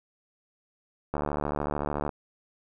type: click train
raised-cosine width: 1 ms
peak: -15 dBFS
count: 71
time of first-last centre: 1.14-2.092 s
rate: 73.5 Hz
effects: none